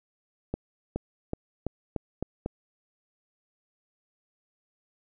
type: accelerating click train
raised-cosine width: 2 ms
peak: -16 dBFS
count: 7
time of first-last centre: 0.54-2.461 s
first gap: 420 ms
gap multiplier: 0.89
effects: none